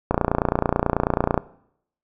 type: click train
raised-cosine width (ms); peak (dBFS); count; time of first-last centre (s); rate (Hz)
1; -4; 38; 0.11-1.377; 29.2
effects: noise-tail reverb RT60 0.7 s tail -19 dB re dry